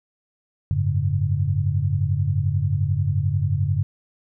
sine chord, F# suspended second, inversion none, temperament equal with one note detuned, 92.5 / 103.83 / 141.42 Hz, F#2 / G#2 / C#3, 0 / 0 / +35 cents, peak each -23 dBFS, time 0.71-3.83 s, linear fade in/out 0 ms, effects none

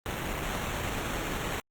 pink noise with sample-and-hold, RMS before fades -33 dBFS, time 0.06-1.6 s, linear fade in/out 0 ms, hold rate 4900 Hz, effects Opus 32 kbps

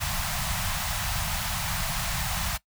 pink band-stop noise, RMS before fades -29 dBFS, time 0-2.58 s, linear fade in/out 20 ms, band 190 to 660 Hz, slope 48 dB/octave, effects noise-tail reverb RT60 0.1 s tail -19 dB re dry

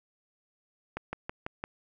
slowing click train, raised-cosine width 0.5 ms, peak -19 dBFS, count 5, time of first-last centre 0.97-1.639 s, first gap 160 ms, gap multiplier 1.03, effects none

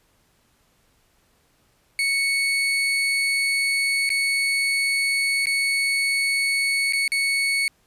35% pulse tone with dropouts, 2216 Hz, C#7, 1 cent flat, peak -18 dBFS, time 1.99-7.68 s, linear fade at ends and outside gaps 1 ms, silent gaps 4.092-4.102 / 5.457-5.469 / 6.925-6.933 / 7.079-7.119 s, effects pink hiss -63 dBFS RMS until 7.86 s + resampled to 32000 Hz

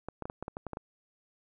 clicks, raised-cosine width 1 ms, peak -23 dBFS, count 10, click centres 0.086 / 0.223 / 0.255 / 0.299 / 0.426 / 0.481 / 0.569 / 0.667 / 0.733 / 0.771 s, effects none

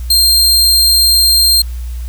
sawtooth tone, 4186 Hz, C8, in tune, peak -4 dBFS, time 0.1-1.62 s, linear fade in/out 5 ms, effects added 60 Hz sine -19 dBFS peak until 2.08 s + white hiss -41 dBFS RMS until 2.08 s

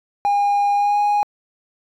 triangle tone with pitch glide, 812 to 825.2 Hz, G#5 to G#5, -39 to -11 cents, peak -12 dBFS, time 0.25-1.23 s, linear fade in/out 0 ms, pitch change +28 cents, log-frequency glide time 0.74-0.99 s, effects tanh soft clip ceiling -8 dBFS

